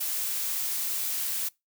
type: noise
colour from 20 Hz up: blue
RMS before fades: -30 dBFS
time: 0-1.49 s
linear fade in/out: 10 ms
effects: noise-tail reverb RT60 0.2 s tail -23 dB re dry